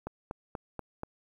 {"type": "click train", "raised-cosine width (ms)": 1, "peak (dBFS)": -22, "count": 5, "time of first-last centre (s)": [0.07, 1.034], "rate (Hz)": 4.15, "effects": ["10-bit"]}